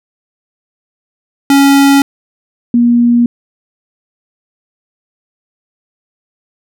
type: tone pair in turn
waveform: square / sine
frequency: 278.2 / 238.5 Hz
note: C#4 / A#3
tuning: +6 / +40 cents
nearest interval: minor third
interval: 266 cents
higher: first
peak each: -5 dBFS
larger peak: neither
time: 1.5-2.02 / 2.74-3.26 s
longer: neither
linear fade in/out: 2 ms
effects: none